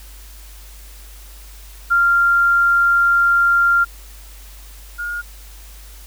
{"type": "tone pair in turn", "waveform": "sine", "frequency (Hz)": [1390, 1424.1], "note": ["F6", "F6"], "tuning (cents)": [-9, 33], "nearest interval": "unison", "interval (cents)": 42, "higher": "second", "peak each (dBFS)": [-11, -22], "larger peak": "first", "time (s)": [[1.9, 3.85], [4.98, 5.22]], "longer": "first", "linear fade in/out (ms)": 20, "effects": ["added 50 Hz sine -37 dBFS peak until 6.06 s", "white hiss -44 dBFS RMS until 6.06 s"]}